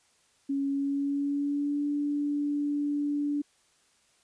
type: tone with pitch glide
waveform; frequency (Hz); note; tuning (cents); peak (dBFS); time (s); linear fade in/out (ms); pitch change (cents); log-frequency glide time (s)
sine; 277.2 to 290.3; C#4 to D4; 0 to -20; -26; 0.49-3.42; 10; +80; 0.68-1.86
effects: white hiss -66 dBFS RMS until 4.23 s + resampled to 22050 Hz